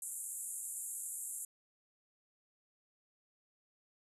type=band-pass noise; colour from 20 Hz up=pink; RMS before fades=-43 dBFS; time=0.02-1.45 s; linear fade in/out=2 ms; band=7200 to 12000 Hz; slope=96 dB/octave; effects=none